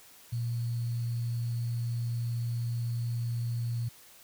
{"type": "tone with sample-and-hold", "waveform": "sine", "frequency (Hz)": 118.2, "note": "A#2", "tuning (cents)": 24, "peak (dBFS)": -29, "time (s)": [0.32, 3.89], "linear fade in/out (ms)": 10, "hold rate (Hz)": 4410, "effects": ["white hiss -55 dBFS RMS until 4.23 s"]}